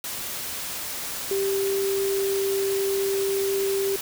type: tone in noise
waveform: sine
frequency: 392 Hz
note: G4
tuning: in tune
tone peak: -22 dBFS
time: 1.31-3.96 s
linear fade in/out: 2 ms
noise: white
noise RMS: -32 dBFS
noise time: 0.04-4.01 s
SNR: +7 dB
effects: none